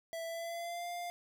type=tone with pitch glide; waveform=square; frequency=661 to 700.3 Hz; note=E5 to F5; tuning=+5 to +5 cents; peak=-39 dBFS; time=0.13-1.1 s; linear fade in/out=0 ms; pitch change=+100 cents; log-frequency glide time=0.25-0.89 s; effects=none